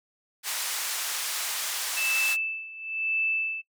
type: band-pass noise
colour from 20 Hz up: white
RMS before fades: -31 dBFS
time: 0.43-2.37 s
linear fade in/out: 50 ms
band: 870 to 11000 Hz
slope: 12 dB/octave
type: tone with tremolo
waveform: sine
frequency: 2637 Hz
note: E7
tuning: in tune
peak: -23 dBFS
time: 1.96-3.62 s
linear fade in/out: 20 ms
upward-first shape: sine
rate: 0.98 Hz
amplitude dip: 85%
effects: noise-tail reverb RT60 0.1 s tail -21 dB re dry